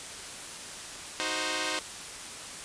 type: chord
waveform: 5% pulse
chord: C diminished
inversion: first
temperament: equal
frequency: 311.1 / 370 / 523.3 Hz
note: Eb4 / Gb4 / C5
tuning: 0 / 0 / 0 cents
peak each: -22 / -25 / -21 dBFS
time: 1.2-1.79 s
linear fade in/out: 0 ms
effects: white hiss -41 dBFS RMS until 2.64 s + resampled to 22050 Hz